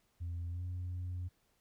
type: tone with pitch glide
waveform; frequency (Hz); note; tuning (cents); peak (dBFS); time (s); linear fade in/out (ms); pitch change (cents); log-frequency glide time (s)
sine; 85.9 to 89.7; F2 to F2; -28 to +47; -35; 0.2-1.29; 20; +75; 0.5-0.62
effects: tanh soft clip ceiling -35 dBFS + pink hiss -75 dBFS RMS until 1.6 s